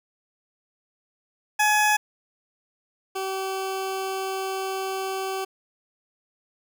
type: tone pair in turn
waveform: 20% pulse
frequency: 845 / 383 Hz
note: G#5 / G4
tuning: +30 / -40 cents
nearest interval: octave + major second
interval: 1370 cents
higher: first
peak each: -13 / -22 dBFS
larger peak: first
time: 1.59-1.97 / 3.15-5.45 s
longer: second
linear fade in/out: 10 ms
effects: 9-bit